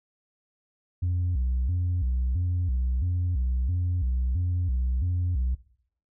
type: tone with vibrato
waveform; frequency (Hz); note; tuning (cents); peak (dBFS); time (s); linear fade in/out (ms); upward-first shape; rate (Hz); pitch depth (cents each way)
sine; 74.7; D2; +30; -21; 1.02-5.55; 10; square; 1.5; 300
effects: noise-tail reverb RT60 0.6 s tail -18 dB re dry + tanh soft clip ceiling -21 dBFS